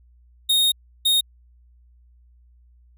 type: tone bursts at uneven times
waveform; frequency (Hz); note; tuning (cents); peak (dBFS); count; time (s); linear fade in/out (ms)
45% pulse; 3715; A#7; -7; -16; 2; 0.49-0.72 / 1.05-1.21; 10
effects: added 60 Hz sine -51 dBFS peak until 2.97 s